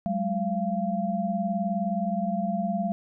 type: tone cluster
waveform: sine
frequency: 188.5 / 207.8 / 687 Hz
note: F#3 / G#3 / F5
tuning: +32 / +1 / -29 cents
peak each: -29 dBFS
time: 0.06-2.92 s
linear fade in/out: 0 ms
effects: none